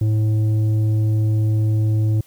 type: tone with tanh clipping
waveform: sine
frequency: 108.2 Hz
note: A2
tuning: 29 cents flat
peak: -16 dBFS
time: 0.01-2.21 s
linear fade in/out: 5 ms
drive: 7 dB
effects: white hiss -53 dBFS RMS until 2.26 s